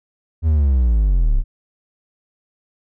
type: linear sweep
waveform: triangle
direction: down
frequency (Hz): 82.41 to 30.19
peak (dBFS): -10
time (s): 0.42-1.44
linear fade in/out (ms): 50
effects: none